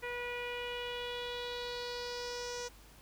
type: tone with low-pass filter sweep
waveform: sawtooth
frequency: 486.2 Hz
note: B4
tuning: 27 cents flat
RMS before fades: -40 dBFS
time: 0.02-2.69 s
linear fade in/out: 20 ms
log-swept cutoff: 2200 to 6100 Hz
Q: 4.1
effects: added 50 Hz sine -58 dBFS peak until 3.01 s + pink hiss -59 dBFS RMS until 3.01 s